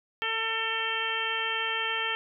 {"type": "harmonic tone", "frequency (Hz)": 448.3, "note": "A4", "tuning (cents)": 32, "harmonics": [1, 2, 3, 4, 5, 6, 7], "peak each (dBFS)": [-39, -37, -35, -33, -37, -34, -33], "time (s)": [0.22, 2.15], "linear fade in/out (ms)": 0, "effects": []}